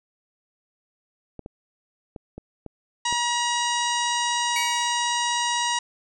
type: clicks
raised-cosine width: 2 ms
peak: -23 dBFS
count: 6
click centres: 1.393 / 1.461 / 2.162 / 2.38 / 2.663 / 3.126 s
type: harmonic tone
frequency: 956 Hz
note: A#5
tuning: 43 cents sharp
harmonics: 1 / 2 / 3 / 4 / 5 / 6 / 7 / 8 / 9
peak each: -25 / -30 / -30 / -31 / -37 / -32 / -36 / -38 / -38 dBFS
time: 3.05-5.79 s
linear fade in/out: 5 ms
type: tone with exponential decay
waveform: 35% pulse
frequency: 2259 Hz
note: C#7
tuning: 32 cents sharp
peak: -23 dBFS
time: 4.56-5.12 s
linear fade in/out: 2 ms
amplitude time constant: 120 ms
effects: none